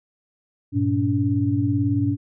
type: tone cluster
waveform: sine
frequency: 100.4 / 118.7 / 285.1 Hz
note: G2 / A#2 / C#4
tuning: +42 / +32 / +49 cents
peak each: -23 / -24 / -21 dBFS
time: 0.72-2.17 s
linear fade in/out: 50 ms
effects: none